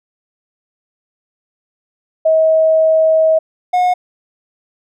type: tone pair in turn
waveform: sine / triangle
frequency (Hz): 638 / 723.8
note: D#5 / F#5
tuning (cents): +43 / -38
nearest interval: major second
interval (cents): 219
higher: second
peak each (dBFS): -8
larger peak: neither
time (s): 2.25-3.39 / 3.73-3.94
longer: first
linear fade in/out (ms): 10
effects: none